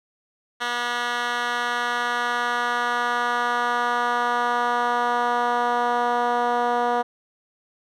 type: tone with band-pass filter sweep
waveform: 10% pulse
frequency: 241.4 Hz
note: B3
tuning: 39 cents flat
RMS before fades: -23 dBFS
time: 0.6-7.03 s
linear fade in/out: 20 ms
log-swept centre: 2200 to 710 Hz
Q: 1.2
effects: none